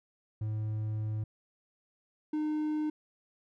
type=tone pair in turn; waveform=triangle; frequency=107.9 / 305.2 Hz; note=A2 / D#4; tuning=-33 / -33 cents; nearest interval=octave + tritone; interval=1800 cents; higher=second; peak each=-29 / -27 dBFS; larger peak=second; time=0.41-1.24 / 2.33-2.9 s; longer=first; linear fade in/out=5 ms; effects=none